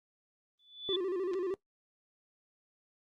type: tone with exponential growth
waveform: sine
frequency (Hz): 3475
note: A7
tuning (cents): -22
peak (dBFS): -28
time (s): 0.59-0.96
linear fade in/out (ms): 5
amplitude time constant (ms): 79
type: tone with vibrato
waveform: triangle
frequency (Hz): 370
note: F#4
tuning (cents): 0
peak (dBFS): -29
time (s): 0.89-1.54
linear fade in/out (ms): 0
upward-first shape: square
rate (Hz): 13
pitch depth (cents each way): 83
type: clicks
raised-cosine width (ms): 0.2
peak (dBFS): -32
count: 2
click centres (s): 1.335 / 1.34
effects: noise-tail reverb RT60 0.1 s tail -19 dB re dry + Opus 32 kbps